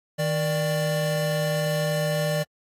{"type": "tone pair together", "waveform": "square", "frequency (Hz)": [156.9, 592], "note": ["D#3", "D5"], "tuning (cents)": [15, 14], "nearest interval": "octave + major seventh", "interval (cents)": 2299, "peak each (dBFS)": -26, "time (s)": [0.18, 2.44], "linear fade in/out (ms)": 20, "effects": ["AAC 48 kbps"]}